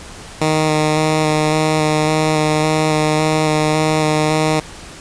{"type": "tone with vibrato", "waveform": "10% pulse", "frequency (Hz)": 154.7, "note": "D#3", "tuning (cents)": -10, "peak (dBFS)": -5, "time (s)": [0.41, 4.6], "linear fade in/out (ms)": 5, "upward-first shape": "square", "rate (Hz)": 1.8, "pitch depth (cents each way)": 12, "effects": ["pink hiss -35 dBFS RMS until 5 s", "resampled to 22050 Hz"]}